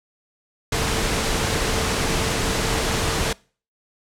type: tone in noise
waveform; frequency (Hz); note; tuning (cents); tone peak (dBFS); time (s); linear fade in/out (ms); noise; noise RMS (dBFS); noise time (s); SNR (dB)
sine; 449.6; A4; +37; -31; 0.72-3.33; 5; pink; -22; 0.72-3.33; -12
effects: noise-tail reverb RT60 0.4 s tail -24 dB re dry + low-pass 9000 Hz 12 dB/octave